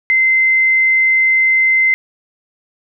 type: tone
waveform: sine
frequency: 2070 Hz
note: C7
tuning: 19 cents flat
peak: -9 dBFS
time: 0.1-1.94 s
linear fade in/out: 0 ms
effects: none